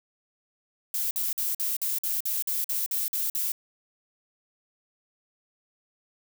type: noise bursts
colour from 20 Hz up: violet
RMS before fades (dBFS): -28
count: 12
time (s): 0.94-3.519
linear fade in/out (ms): 2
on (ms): 170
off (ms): 49
effects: none